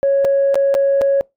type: tone with dropouts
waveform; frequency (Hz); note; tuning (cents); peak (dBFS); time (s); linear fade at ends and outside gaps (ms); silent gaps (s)
sine; 553; C#5; -4; -10; 0.03-1.21; 0; 0.246-0.25 / 0.544-0.555 / 0.742-0.75 / 1.012-1.017
effects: noise-tail reverb RT60 0.2 s tail -25 dB re dry + tanh soft clip ceiling -8 dBFS